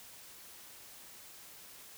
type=silence; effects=white hiss -53 dBFS RMS until 1.97 s